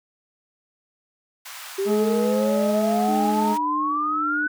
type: high-pass noise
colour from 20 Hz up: pink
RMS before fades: -38 dBFS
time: 1.45-3.58 s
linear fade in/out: 10 ms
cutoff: 900 Hz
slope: 24 dB/octave
type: exponential sweep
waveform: sine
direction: up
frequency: 384.3 to 1512 Hz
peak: -21 dBFS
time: 1.78-4.48 s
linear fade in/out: 10 ms
type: harmonic tone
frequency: 212 Hz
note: G#3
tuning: 36 cents sharp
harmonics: 1 / 2 / 3 / 4 / 6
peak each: -22 / -28 / -32 / -34 / -38 dBFS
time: 1.85-3.57 s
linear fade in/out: 50 ms
type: tone with tremolo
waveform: sine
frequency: 300.5 Hz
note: D4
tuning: 40 cents sharp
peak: -27 dBFS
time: 3.08-4.47 s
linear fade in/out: 5 ms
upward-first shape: sine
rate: 1.8 Hz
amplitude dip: 35%
effects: none